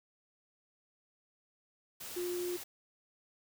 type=tone in noise; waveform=sine; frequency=354.6 Hz; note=F4; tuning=26 cents sharp; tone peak=-34 dBFS; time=2.16-2.57 s; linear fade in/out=10 ms; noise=white; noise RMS=-45 dBFS; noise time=2-2.64 s; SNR=+8 dB; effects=none